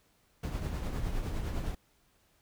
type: noise with tremolo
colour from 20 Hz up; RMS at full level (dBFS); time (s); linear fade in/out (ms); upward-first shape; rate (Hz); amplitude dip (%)
brown; -32; 0.43-1.75; 5; triangle; 9.8; 50
effects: pink hiss -69 dBFS RMS until 2.41 s